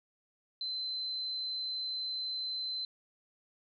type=tone; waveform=sine; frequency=4066 Hz; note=B7; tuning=50 cents sharp; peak=-34 dBFS; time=0.61-2.85 s; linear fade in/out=2 ms; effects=none